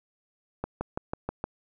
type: accelerating click train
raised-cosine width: 1 ms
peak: -16 dBFS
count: 6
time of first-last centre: 0.64-1.441 s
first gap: 170 ms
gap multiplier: 0.97
effects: none